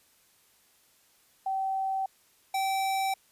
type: tone pair in turn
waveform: sine / square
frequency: 770 / 773.3 Hz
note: G5 / G5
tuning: -31 / -24 cents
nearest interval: unison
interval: 7 cents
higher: second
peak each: -27 dBFS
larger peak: neither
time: 1.46-2.06 / 2.54-3.14 s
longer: neither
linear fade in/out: 5 ms
effects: white hiss -64 dBFS RMS until 3.31 s + resampled to 32000 Hz